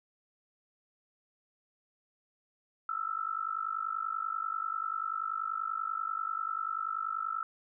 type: tone with amplitude modulation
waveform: sine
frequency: 1318.5 Hz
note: E6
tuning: in tune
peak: -28 dBFS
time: 2.89-7.43 s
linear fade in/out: 2 ms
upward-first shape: sine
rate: 50.3 Hz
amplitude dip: 90%
effects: none